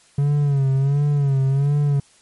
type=tone with vibrato; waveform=triangle; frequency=140 Hz; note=C#3; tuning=18 cents sharp; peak=-13 dBFS; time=0.18-2 s; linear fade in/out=5 ms; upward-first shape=sine; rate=1.4 Hz; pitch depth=76 cents each way; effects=white hiss -54 dBFS RMS until 2.21 s + MP3 48 kbps